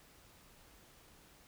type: silence
effects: pink hiss -62 dBFS RMS until 1.47 s